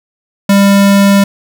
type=tone; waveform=square; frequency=198.9 Hz; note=G3; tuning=25 cents sharp; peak=-5 dBFS; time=0.49-1.24 s; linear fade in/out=5 ms; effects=none